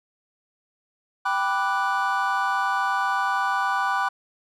triangle chord, G major seventh, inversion none, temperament equal, 784 / 987.8 / 1174.7 / 1480 Hz, G5 / B5 / D6 / F#6, 0 / 0 / 0 / 0 cents, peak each -25 dBFS, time 1.25-4.09 s, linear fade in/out 10 ms, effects none

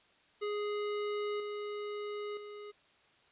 square tone with level steps, 415.6 Hz, G#4, 1 cent sharp, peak -34 / -38 / -45 dBFS, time 0.41-2.72 s, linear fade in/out 20 ms, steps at 1.4 / 2.37 s, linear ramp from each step 2 ms, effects white hiss -66 dBFS RMS until 3.31 s + resampled to 8000 Hz

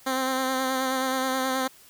10% pulse tone with vibrato, 261.6 Hz, C4, in tune, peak -16 dBFS, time 0.06-1.68 s, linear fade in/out 10 ms, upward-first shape sine, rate 9.4 Hz, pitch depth 25 cents each way, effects white hiss -53 dBFS RMS until 1.89 s

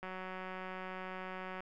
click train, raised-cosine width 0.5 ms, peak -29 dBFS, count 294, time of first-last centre 0.03-1.605 s, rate 186 Hz, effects none

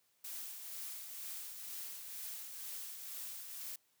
blue noise with tremolo, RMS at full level -44 dBFS, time 0.24-3.76 s, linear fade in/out 5 ms, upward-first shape triangle, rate 2.1 Hz, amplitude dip 45%, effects white hiss -75 dBFS RMS until 4 s + high-pass 80 Hz 12 dB/octave

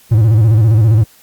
triangle tone with vibrato, 110 Hz, A2, in tune, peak -4 dBFS, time 0.11-1.04 s, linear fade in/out 10 ms, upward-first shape square, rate 15 Hz, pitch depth 87 cents each way, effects white hiss -46 dBFS RMS until 1.22 s + Opus 48 kbps

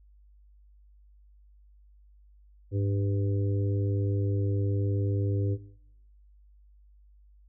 harmonic tone with a mistuned harmonic, 99.2 Hz, G2, 21 cents sharp, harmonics 1 / 3 / 4 / 5, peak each -25 / -35 / -37 / -39 dBFS, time 2.71-5.58 s, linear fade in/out 50 ms, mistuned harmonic 1, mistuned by +47 cents, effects noise-tail reverb RT60 0.8 s tail -20 dB re dry + added 50 Hz sine -54 dBFS peak until 7.48 s

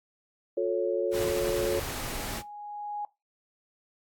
sine chord, F augmented, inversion none, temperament equal with one note detuned, 357.8 / 440 / 554.4 Hz, F4 / A4 / C#5, +42 / 0 / 0 cents, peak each -29 dBFS, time 0.57-1.8 s, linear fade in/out 5 ms
sine tone with exponential growth, 829 Hz, G#5, 3 cents flat, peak -30 dBFS, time 0.93-3.05 s, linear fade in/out 2 ms, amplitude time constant 460 ms
pink noise, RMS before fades -35 dBFS, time 1.11-2.43 s, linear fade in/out 50 ms
effects noise-tail reverb RT60 0.2 s tail -18 dB re dry + AAC 64 kbps

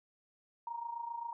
sine tone with amplitude modulation, 936 Hz, A#5, 7 cents sharp, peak -35 dBFS, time 0.67-1.33 s, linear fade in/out 2 ms, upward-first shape sine, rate 27.6 Hz, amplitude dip 70%, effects none

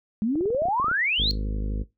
sine exponential sweep, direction up, 204.2 to 4360 Hz, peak -21 dBFS, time 0.22-1.31 s, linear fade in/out 0 ms
clicks, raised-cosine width 2 ms, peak -23 dBFS, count 12, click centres 0.356 / 0.409 / 0.457 / 0.504 / 0.548 / 0.62 / 0.655 / 0.685 / 0.799 / 0.844 / 0.883 / 0.914 s
harmonic tone, 51.91 Hz, G#1, in tune, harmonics 1 / 2 / 3 / 4 / 5 / 6 / 7 / 8 / 9 / 10, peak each -25 / -36 / -41 / -37 / -40 / -46 / -48 / -48 / -45 / -51 dBFS, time 1.18-1.84 s, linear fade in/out 20 ms
effects noise-tail reverb RT60 0.2 s tail -19 dB re dry

